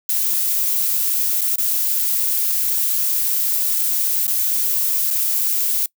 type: noise with dropouts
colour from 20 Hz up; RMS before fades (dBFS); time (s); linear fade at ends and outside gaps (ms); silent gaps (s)
violet; -19; 0.09-5.86; 2; 1.41-1.415 / 1.558-1.582 / 4.269-4.278 / 5.104-5.108
effects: noise-tail reverb RT60 0.1 s tail -24 dB re dry